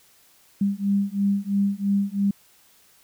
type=beating tone pair; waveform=sine; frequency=198.1 / 201.1 Hz; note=G3 / G3; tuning=+18 / +44 cents; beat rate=3 Hz; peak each=-23 dBFS; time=0.61-2.31 s; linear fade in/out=5 ms; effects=white hiss -57 dBFS RMS until 3.03 s